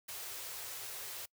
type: band-stop noise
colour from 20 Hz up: white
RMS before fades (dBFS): -44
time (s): 0.08-1.26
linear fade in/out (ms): 10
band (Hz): 130 to 340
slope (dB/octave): 48
effects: noise-tail reverb RT60 0.1 s tail -25 dB re dry + high-pass 80 Hz 12 dB/octave